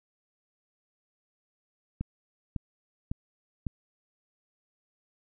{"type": "click train", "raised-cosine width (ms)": 5, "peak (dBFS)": -19, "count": 4, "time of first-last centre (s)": [2.01, 3.667], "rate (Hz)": 1.81, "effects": []}